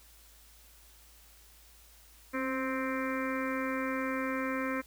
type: harmonic tone with a mistuned harmonic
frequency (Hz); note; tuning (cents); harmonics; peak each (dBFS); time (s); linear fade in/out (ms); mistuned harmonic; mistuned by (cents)
261.7; C4; 0; 1 / 2 / 4 / 5 / 6 / 7 / 8 / 9; -34 / -37 / -40 / -41 / -42 / -42 / -43 / -44; 2.33-4.82; 20; 1; +31
effects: added 55 Hz sine -59 dBFS peak until 4.86 s + white hiss -59 dBFS RMS until 4.86 s